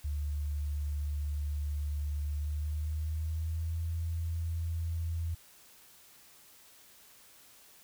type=tone with pitch glide; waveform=sine; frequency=73.42 to 82.89 Hz; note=D2 to E2; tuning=0 to +10 cents; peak=-31 dBFS; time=0.04-5.35 s; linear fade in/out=10 ms; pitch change=+210 cents; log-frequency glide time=2.32-3.84 s; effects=white hiss -58 dBFS RMS until 7.83 s